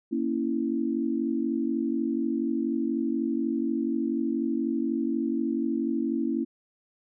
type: chord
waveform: sine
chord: A# diminished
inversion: none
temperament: equal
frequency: 233.1 / 277.2 / 329.6 Hz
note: A#3 / C#4 / E4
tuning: 0 / 0 / 0 cents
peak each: -29 dBFS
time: 0.11-6.45 s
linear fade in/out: 20 ms
effects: none